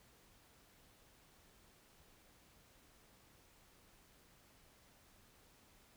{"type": "silence", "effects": ["pink hiss -67 dBFS RMS until 5.96 s"]}